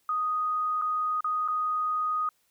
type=tone with dropouts; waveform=sine; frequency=1244.5 Hz; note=D#6; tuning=in tune; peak=-25 dBFS; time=0.09-2.29 s; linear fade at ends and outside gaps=2 ms; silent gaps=0.815-0.82 / 1.207-1.244 / 1.478-1.484 s; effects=white hiss -70 dBFS RMS until 2.5 s